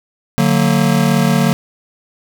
square chord, D augmented, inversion none, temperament just, 146.83 / 183.54 / 229.4 Hz, D3 / F#3 / A#3, 0 / -14 / -28 cents, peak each -16 dBFS, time 0.38-1.53 s, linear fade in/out 0 ms, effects none

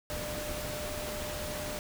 sine tone in noise, 600 Hz, D5, 37 cents sharp, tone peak -39 dBFS, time 0.1-1.79 s, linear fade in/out 0 ms, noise pink, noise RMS -38 dBFS, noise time 0.1-1.79 s, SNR -4 dB, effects none

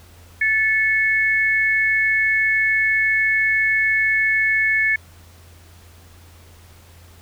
sine tone pair together, 1746.1 / 2200 Hz, A6 / C#7, -14 / -14 cents, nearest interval major third, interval 400 cents, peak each -18 dBFS, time 0.41-4.96 s, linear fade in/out 5 ms, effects added 85 Hz sine -45 dBFS peak until 7.21 s + pink hiss -50 dBFS RMS until 7.21 s

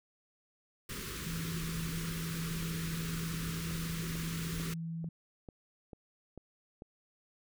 pink band-stop noise, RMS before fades -41 dBFS, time 0.89-4.74 s, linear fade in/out 5 ms, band 470 to 1100 Hz, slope 48 dB/octave
sine tone, 164.81 Hz, E3, in tune, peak -36 dBFS, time 1.26-5.09 s, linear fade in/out 5 ms
click train, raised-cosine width 2 ms, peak -33 dBFS, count 8, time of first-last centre 3.71-6.821 s, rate 2.25 Hz
effects none

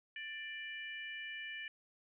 harmonic tone, 590 Hz, D5, 8 cents sharp, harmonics 3 / 4 / 5, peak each -45 / -47 / -49 dBFS, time 0.16-1.68 s, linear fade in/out 2 ms, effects none

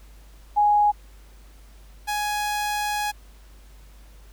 sine / sawtooth tone pair in turn, 830 / 833.8 Hz, G#5 / G#5, -1 / +7 cents, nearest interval unison, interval 8 cents, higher second, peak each -15 / -20 dBFS, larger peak first, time 0.56-0.92 / 2.07-3.12 s, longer second, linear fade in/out 20 ms, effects added 50 Hz sine -45 dBFS peak until 4.32 s + pink hiss -56 dBFS RMS until 4.32 s

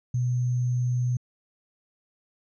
sine tone with sample-and-hold, 123.2 Hz, B2, 4 cents flat, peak -22 dBFS, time 0.14-1.17 s, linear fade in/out 5 ms, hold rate 6300 Hz, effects resampled to 22050 Hz

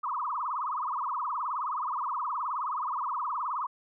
sine tone with vibrato, 1101 Hz, C#6, 12 cents flat, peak -29 dBFS, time 0.03-3.67 s, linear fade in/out 10 ms, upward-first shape triangle, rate 19 Hz, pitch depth 290 cents each way, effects none

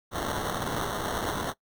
blue noise with sample-and-hold, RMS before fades -31 dBFS, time 0.11-1.54 s, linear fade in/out 50 ms, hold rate 2450 Hz, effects noise-tail reverb RT60 0.1 s tail -21 dB re dry

